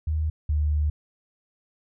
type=tone pair in turn; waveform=sine; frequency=77.78 / 75.07 Hz; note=D#2 / D2; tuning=0 / +39 cents; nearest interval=minor second; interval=61 cents; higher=first; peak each=-22 / -20 dBFS; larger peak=second; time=0.07-0.3 / 0.49-0.9 s; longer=second; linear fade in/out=5 ms; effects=none